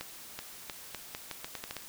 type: accelerating click train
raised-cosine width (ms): 0.2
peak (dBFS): -20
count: 11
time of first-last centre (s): 0.01-1.767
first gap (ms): 380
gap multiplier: 0.81
effects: white hiss -48 dBFS RMS until 1.88 s